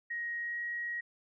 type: tone with pitch glide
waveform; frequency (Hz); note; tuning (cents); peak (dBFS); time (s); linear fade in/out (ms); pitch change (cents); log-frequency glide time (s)
sine; 1883 to 1896.1; A#6 to A#6; +17 to +29; -34; 0.1-1.01; 10; +12; 0.38-0.6
effects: none